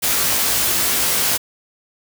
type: noise with comb filter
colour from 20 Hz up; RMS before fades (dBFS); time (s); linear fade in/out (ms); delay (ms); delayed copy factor
white; -18; 0.02-1.38; 20; 18; +1
effects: none